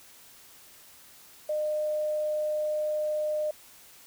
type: tone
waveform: sine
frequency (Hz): 608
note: D#5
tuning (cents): -40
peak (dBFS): -26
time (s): 1.49-3.51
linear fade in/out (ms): 5
effects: white hiss -53 dBFS RMS until 4.06 s